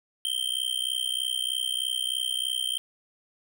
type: tone with amplitude modulation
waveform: square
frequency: 3136 Hz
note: G7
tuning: in tune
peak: -23 dBFS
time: 0.25-2.78 s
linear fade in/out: 0 ms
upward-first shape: sine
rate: 63.2 Hz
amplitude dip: 100%
effects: none